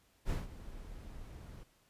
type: noise with ADSR envelope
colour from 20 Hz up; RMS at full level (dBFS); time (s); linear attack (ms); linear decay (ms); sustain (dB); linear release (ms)
brown; -32; 0.25-1.64; 52; 160; -16; 15
effects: pink hiss -70 dBFS RMS until 1.89 s + resampled to 32000 Hz